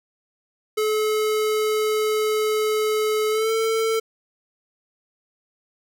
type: tone with pitch glide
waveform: square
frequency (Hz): 430 to 446.7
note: A4 to A4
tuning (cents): -40 to +26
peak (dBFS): -20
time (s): 0.77-4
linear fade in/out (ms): 10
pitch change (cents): +66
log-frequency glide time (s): 3.3-3.51
effects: none